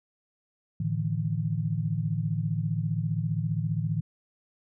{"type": "chord", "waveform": "sine", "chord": "A suspended fourth", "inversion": "none", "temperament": "equal with one note detuned", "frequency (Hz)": [110, 149.74, 164.81], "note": ["A2", "D3", "E3"], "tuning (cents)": [0, 34, 0], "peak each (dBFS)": -30, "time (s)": [0.8, 4.01], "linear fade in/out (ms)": 5, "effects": []}